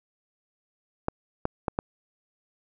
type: clicks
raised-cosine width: 1 ms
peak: -11 dBFS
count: 4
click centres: 1.084 / 1.454 / 1.682 / 1.789 s
effects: none